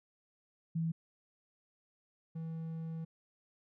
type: tone pair in turn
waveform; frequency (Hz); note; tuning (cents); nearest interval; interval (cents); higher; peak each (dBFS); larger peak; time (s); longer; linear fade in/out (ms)
sine / triangle; 163.8 / 162.48; E3 / E3; -11 / -25; unison; 14; first; -31 / -36; first; 0.75-0.92 / 2.35-3.05; second; 10
effects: none